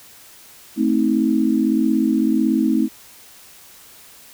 sine chord, A diminished, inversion none, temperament equal with one note detuned, 220 / 261.6 / 317.8 Hz, A3 / C4 / Eb4, 0 / 0 / +37 cents, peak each -19 dBFS, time 0.76-2.89 s, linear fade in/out 50 ms, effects white hiss -45 dBFS RMS until 4.33 s

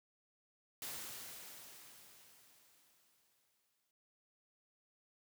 white noise with exponential decay, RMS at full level -44 dBFS, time 0.82-3.91 s, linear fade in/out 1 ms, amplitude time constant 670 ms, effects high-pass 80 Hz 12 dB/octave

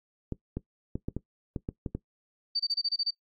clicks, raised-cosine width 3 ms, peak -19 dBFS, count 9, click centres 0.323 / 0.57 / 0.955 / 1.085 / 1.166 / 1.562 / 1.689 / 1.862 / 1.95 s
sine tone bursts, 4607 Hz, D8, 34 cents flat, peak -25 dBFS, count 8, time 2.55-3.108 s, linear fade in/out 10 ms, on 47 ms, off 26 ms
effects noise-tail reverb RT60 0.1 s tail -18 dB re dry + AAC 64 kbps

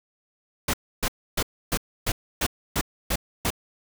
pink noise bursts, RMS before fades -24 dBFS, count 9, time 0.68-3.504 s, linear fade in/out 5 ms, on 56 ms, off 290 ms, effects none

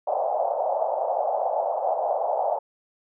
white band-pass noise, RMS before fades -25 dBFS, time 0.07-2.59 s, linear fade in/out 5 ms, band 570 to 790 Hz, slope 48 dB/octave, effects none

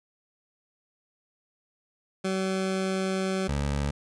20% pulse tone pair in turn, 189.9 / 71.13 Hz, F#3 / C#2, +45 / +45 cents, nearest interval octave + perfect fourth, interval 1700 cents, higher first, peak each -21 dBFS, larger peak neither, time 2.24-3.48 / 3.48-3.91 s, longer first, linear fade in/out 10 ms, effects resampled to 22050 Hz

